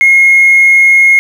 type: tone with hard clipping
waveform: sine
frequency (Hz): 2154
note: C7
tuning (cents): +50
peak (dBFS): -3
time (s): 0.01-1.19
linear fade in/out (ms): 0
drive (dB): 1
effects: none